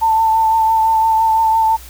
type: tone with vibrato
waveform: sine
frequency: 890 Hz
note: A5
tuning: 20 cents sharp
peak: -10 dBFS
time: 0.01-1.77 s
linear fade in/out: 20 ms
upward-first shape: triangle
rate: 5.9 Hz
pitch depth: 24 cents each way
effects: added 60 Hz sine -36 dBFS peak until 1.89 s + white hiss -39 dBFS RMS until 1.89 s